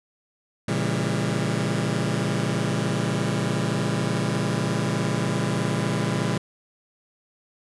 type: chord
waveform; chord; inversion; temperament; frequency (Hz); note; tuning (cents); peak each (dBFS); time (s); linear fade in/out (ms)
sawtooth; A# diminished seventh; none; just; 116.54 / 139.85 / 167.82 / 201.4; A#2 / C#3 / E3 / G3; 0 / +16 / +31 / +47; -24; 0.68-6.38; 5
effects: resampled to 24000 Hz